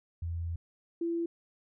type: tone pair in turn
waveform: sine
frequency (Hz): 84.3 / 337.2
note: E2 / E4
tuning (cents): +39 / +39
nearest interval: 2 octaves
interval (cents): 2400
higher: second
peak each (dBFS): -32 / -29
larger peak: second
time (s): 0.22-0.56 / 1.01-1.26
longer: first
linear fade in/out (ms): 5
effects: none